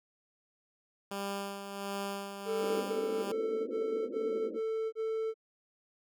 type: tone with tremolo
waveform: 10% pulse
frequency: 198.8 Hz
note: G3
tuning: 25 cents sharp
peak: -26 dBFS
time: 1.11-3.32 s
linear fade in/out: 5 ms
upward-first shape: sine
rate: 1.4 Hz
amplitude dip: 55%
type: tone bursts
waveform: triangle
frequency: 443.5 Hz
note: A4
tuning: 14 cents sharp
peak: -29 dBFS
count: 7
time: 2.45-5.342 s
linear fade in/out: 50 ms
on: 390 ms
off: 27 ms
type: band-pass noise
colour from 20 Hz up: white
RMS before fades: -40 dBFS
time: 2.59-4.61 s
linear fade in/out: 50 ms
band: 220 to 540 Hz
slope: 96 dB/octave
effects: none